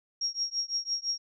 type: tone with tremolo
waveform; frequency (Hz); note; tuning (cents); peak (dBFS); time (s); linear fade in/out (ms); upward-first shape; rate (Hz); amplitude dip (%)
sine; 5588; F8; 0; -25; 0.21-1.18; 5; triangle; 5.9; 100
effects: none